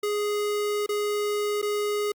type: tone with dropouts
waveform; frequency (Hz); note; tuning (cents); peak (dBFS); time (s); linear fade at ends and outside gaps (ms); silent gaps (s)
square; 415.3; G#4; 0; -25; 0.03-2.12; 5; 0.863-0.89 / 1.617-1.626
effects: Opus 48 kbps